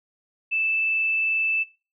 sine tone with frequency modulation, 2637 Hz, E7, in tune, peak -21 dBFS, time 0.51-1.64 s, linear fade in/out 20 ms, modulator 22.5 Hz, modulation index 0.36, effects noise-tail reverb RT60 0.3 s tail -18 dB re dry

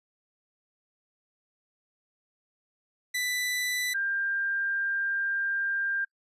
sawtooth / sine tone pair in turn, 1987 / 1594 Hz, B6 / G6, +10 / +28 cents, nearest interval major third, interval 382 cents, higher first, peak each -24 / -26 dBFS, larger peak first, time 3.14-3.94 / 3.94-6.05 s, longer second, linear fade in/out 10 ms, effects noise-tail reverb RT60 0.1 s tail -26 dB re dry + resampled to 32000 Hz

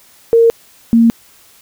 sine tone pair in turn, 460.8 / 230.4 Hz, A#4 / A#3, -20 / -20 cents, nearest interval octave, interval 1200 cents, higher first, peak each -5 dBFS, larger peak neither, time 0.33-0.5 / 0.93-1.1 s, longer neither, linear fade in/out 0 ms, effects white hiss -46 dBFS RMS until 1.61 s

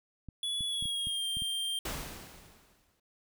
clicks, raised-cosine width 5 ms, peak -31 dBFS, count 7, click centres 0.287 / 0.608 / 0.825 / 0.856 / 1.071 / 1.37 / 1.421 s
square tone with pitch glide, 3405 to 3177 Hz, G#7 to G7, +42 to +23 cents, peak -32 dBFS, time 0.43-1.79 s, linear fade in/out 2 ms, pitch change -119 cents, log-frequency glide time 0.66-1.26 s
pink noise with exponential decay, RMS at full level -35 dBFS, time 1.85-3 s, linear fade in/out 5 ms, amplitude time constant 250 ms
effects none

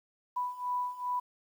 sine beating tone pair, 987.8 / 990.3 Hz, B5 / B5, 0 / +4 cents, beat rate 2.5 Hz, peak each -36 / -33 dBFS, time 0.36-1.2 s, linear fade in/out 10 ms, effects 10-bit

